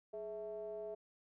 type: ring-modulated tone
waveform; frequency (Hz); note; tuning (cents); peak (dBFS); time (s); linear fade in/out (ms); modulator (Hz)
triangle; 116.54; A#2; 0; -37; 0.13-0.95; 10; 537
effects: none